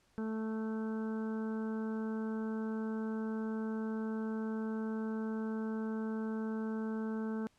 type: harmonic tone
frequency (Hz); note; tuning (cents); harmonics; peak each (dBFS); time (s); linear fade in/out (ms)
220; A3; 0; 1 / 2 / 3 / 4 / 5 / 6 / 7; -35 / -42 / -55 / -51 / -56 / -54 / -53; 0.18-7.47; 0
effects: pink hiss -71 dBFS RMS until 7.58 s + low-pass 9000 Hz 12 dB/octave